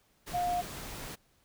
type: tone in noise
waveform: sine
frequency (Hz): 710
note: F5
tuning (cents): +28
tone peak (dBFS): -28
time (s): 0.33-0.62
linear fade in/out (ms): 20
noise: pink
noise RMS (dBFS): -42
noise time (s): 0.26-1.16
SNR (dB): +11
effects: pink hiss -69 dBFS RMS until 1.44 s